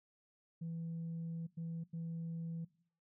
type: tone bursts at uneven times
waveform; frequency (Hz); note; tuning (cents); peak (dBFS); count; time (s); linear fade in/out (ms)
sine; 165.6; E3; +8; -38; 3; 0.61-1.47 / 1.57-1.84 / 1.93-2.65; 10
effects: noise-tail reverb RT60 0.6 s tail -21 dB re dry + tanh soft clip ceiling -37 dBFS